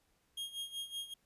45% pulse tone with tremolo, 3251 Hz, G#7, 38 cents flat, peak -37 dBFS, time 0.37-1.14 s, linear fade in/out 5 ms, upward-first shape sine, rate 5.3 Hz, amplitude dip 80%, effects pink hiss -75 dBFS RMS until 1.25 s + resampled to 32000 Hz

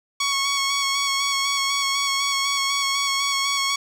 10% pulse tone with vibrato, 1108.7 Hz, C#6, in tune, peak -12 dBFS, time 0.2-3.76 s, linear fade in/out 5 ms, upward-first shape square, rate 4 Hz, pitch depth 17 cents each way, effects low-pass 11000 Hz 12 dB/octave + 9-bit

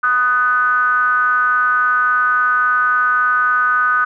triangle ring-modulated tone, 128.2 Hz, C3, 35 cents flat, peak -7 dBFS, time 0.03-4.05 s, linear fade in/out 10 ms, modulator 1370 Hz, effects none

